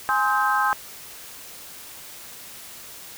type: chord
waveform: sine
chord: Ab major seventh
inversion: none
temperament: equal with one note detuned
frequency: 830.6 / 1046.5 / 1277.3 / 1568 Hz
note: Ab5 / C6 / Eb6 / G6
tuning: 0 / 0 / +45 / 0 cents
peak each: -24 dBFS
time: 0.09-0.73 s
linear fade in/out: 0 ms
effects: white hiss -41 dBFS RMS until 3.17 s